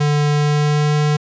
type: tone with pitch glide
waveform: square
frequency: 147.5 to 149.3 Hz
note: D3 to D3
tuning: +8 to +29 cents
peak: -14 dBFS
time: 0-1.17 s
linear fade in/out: 10 ms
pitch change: +21 cents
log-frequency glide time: 0.31-0.95 s
effects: resampled to 16000 Hz